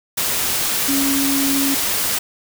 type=tone in noise; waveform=sine; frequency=275.7 Hz; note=C#4; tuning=9 cents flat; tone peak=-18 dBFS; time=0.88-1.75 s; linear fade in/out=10 ms; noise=white; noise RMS=-20 dBFS; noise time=0.17-2.19 s; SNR=-1 dB; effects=none